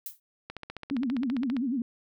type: noise with exponential decay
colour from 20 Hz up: violet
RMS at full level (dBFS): -33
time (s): 0.06-0.2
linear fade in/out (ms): 2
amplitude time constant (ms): 30
type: click train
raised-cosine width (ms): 0.3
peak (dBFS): -22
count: 17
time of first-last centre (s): 0.5-1.567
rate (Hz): 15
type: tone with vibrato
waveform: sine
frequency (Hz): 255.3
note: C4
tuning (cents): -42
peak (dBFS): -26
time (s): 0.91-1.82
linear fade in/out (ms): 2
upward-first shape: sine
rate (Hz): 9.9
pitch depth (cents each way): 200
effects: none